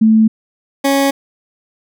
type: tone pair in turn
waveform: sine / 20% pulse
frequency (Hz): 220 / 276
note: A3 / C#4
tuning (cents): 0 / -7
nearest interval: major third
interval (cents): 393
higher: second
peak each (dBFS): -6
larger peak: neither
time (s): 0.01-0.28 / 0.84-1.11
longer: neither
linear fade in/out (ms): 10
effects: none